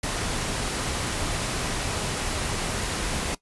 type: noise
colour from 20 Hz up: pink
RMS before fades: -28 dBFS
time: 0.03-3.35 s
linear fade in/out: 5 ms
effects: noise-tail reverb RT60 0.1 s tail -18 dB re dry + resampled to 24000 Hz